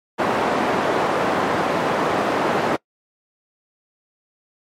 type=band-pass noise; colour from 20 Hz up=white; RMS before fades=-20 dBFS; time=0.18-2.77 s; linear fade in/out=20 ms; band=200 to 920 Hz; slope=12 dB/octave; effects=noise-tail reverb RT60 0.1 s tail -23 dB re dry + MP3 64 kbps